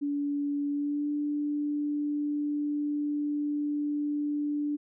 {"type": "tone with pitch glide", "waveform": "sine", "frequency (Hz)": [287.1, 293.6], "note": ["D4", "D4"], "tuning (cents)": [-39, 0], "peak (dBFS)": -27, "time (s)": [0.01, 4.77], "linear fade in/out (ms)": 20, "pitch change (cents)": 39, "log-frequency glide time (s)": [0.7, 1.1], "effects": []}